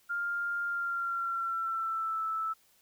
sine tone with pitch glide, 1401 to 1314.8 Hz, F6 to E6, +5 to -5 cents, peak -30 dBFS, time 0.09-2.54 s, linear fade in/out 20 ms, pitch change -110 cents, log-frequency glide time 0.66-2.23 s, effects white hiss -66 dBFS RMS until 2.81 s

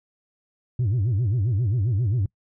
sine tone with vibrato, 110 Hz, A2, in tune, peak -17 dBFS, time 0.79-2.26 s, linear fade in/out 5 ms, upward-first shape sine, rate 7.5 Hz, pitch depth 270 cents each way, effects noise-tail reverb RT60 0.1 s tail -25 dB re dry + tanh soft clip ceiling -18 dBFS

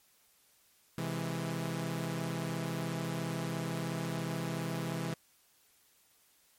sawtooth chord, C augmented, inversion none, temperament equal, 130.81 / 164.81 / 207.7 Hz, C3 / E3 / G#3, 0 / 0 / 0 cents, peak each -35 / -32 / -38 dBFS, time 0.98-5.14 s, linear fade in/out 2 ms, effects white hiss -67 dBFS RMS until 6.58 s + MP3 64 kbps

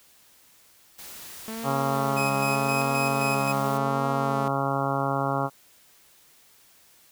white noise, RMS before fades -42 dBFS, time 0.98-3.78 s, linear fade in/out 10 ms
sawtooth tone with vibrato, 220 Hz, A3, in tune, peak -29 dBFS, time 1.48-4.48 s, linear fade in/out 0 ms, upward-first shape triangle, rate 0.86 Hz, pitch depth 130 cents each way
harmonic tone, 137.6 Hz, C#3, 12 cents flat, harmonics 1 / 2 / 3 / 4 / 5 / 6 / 7 / 8 / 9 / 10, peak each -30 / -32 / -35 / -32 / -32 / -31 / -35 / -32 / -35 / -35 dBFS, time 1.63-5.5 s, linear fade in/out 50 ms
40% pulse tone with tremolo, 2524 Hz, D#7, 24 cents sharp, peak -26 dBFS, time 2.16-3.53 s, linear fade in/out 20 ms, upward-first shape square, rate 3.8 Hz, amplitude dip 50%
effects white hiss -57 dBFS RMS until 7.11 s

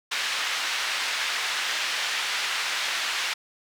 pink band-pass noise, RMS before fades -28 dBFS, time 0.11-3.34 s, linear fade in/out 10 ms, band 1600 to 4500 Hz, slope 12 dB/octave, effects none

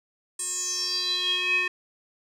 square tone with band-pass filter sweep, 362.6 Hz, F#4, 35 cents flat, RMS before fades -27 dBFS, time 0.39-1.68 s, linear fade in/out 5 ms, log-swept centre 8600 to 2200 Hz, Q 8.6, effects none

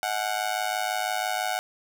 sawtooth tone with amplitude modulation, 739 Hz, F#5, 2 cents flat, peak -18 dBFS, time 0.03-1.59 s, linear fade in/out 0 ms, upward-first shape sine, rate 106 Hz, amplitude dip 90%, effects none

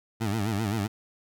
20% pulse tone with vibrato, 106 Hz, G#2, 36 cents sharp, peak -21 dBFS, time 0.2-0.88 s, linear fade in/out 20 ms, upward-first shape sine, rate 7.7 Hz, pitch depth 140 cents each way, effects none

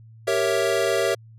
square chord, G diminished seventh, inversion none, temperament equal, 392 / 466.2 / 554.4 / 659.3 Hz, G4 / Bb4 / Db5 / Fb5, 0 / 0 / 0 / 0 cents, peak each -26 dBFS, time 0.27-1.15 s, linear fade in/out 10 ms, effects added 112 Hz sine -44 dBFS peak until 1.38 s + low-pass 12000 Hz 12 dB/octave

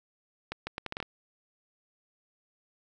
accelerating click train, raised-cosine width 0.3 ms, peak -18 dBFS, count 8, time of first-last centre 0.52-1.027 s, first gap 150 ms, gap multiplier 0.74, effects none

